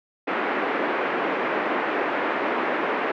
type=band-pass noise; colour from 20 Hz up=pink; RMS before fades=-25 dBFS; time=0.27-3.12 s; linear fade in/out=10 ms; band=290 to 2200 Hz; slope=24 dB/octave; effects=none